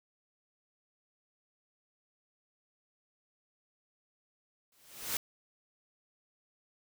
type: noise with exponential growth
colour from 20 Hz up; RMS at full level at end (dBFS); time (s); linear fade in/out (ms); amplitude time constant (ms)
white; -31; 4.72-5.17; 2; 96
effects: none